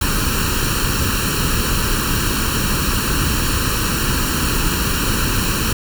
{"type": "noise with comb filter", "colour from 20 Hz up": "pink", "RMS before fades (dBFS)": -18, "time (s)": [0.01, 5.73], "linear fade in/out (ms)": 5, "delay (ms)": 0.71, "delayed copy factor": 0.8, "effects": []}